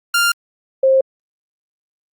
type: tone pair in turn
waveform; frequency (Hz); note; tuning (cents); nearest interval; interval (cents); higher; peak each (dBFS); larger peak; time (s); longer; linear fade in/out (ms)
sawtooth / sine; 1396.9 / 530.9; F6 / C5; 0 / +25; octave + perfect fourth; 1675; first; -9; neither; 0.14-0.32 / 0.83-1.01; neither; 5
effects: Opus 48 kbps